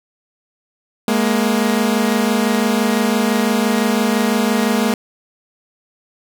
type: tone pair together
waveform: sawtooth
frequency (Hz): 209.6 / 235.5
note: G#3 / A#3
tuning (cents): +16 / +18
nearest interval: major second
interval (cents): 202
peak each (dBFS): -13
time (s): 1.08-4.94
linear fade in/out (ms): 2
effects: 7-bit